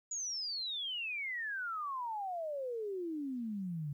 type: exponential sweep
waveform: sine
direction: down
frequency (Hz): 6930 to 139.5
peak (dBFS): -36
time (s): 0.11-3.93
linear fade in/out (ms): 5
effects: 12-bit